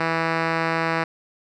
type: tone with low-pass filter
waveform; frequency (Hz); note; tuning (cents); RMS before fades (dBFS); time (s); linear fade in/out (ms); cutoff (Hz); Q
5% pulse; 163.9; E3; -10; -23; 0-1.04; 5; 3000; 1
effects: none